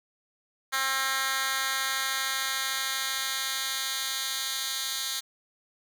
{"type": "tone with high-pass filter sweep", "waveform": "10% pulse", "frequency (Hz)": 266.8, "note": "C4", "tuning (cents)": 34, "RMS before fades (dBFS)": -30, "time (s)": [0.72, 5.21], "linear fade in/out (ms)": 20, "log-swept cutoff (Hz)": [1600, 3500], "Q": 1.1, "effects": []}